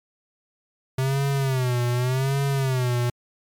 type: tone with vibrato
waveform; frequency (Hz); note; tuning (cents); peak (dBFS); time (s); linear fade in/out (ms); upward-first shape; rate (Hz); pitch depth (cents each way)
square; 130; C3; -11; -21; 0.98-3.1; 5; sine; 0.86; 120
effects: MP3 96 kbps